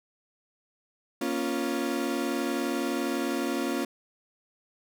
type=chord; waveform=35% pulse; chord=Bb minor; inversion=none; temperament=equal with one note detuned; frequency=237.4 / 277.2 / 349.2 Hz; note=Bb3 / Db4 / F4; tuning=+32 / 0 / 0 cents; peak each=-31 / -29 / -30 dBFS; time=1.21-3.85 s; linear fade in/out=5 ms; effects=none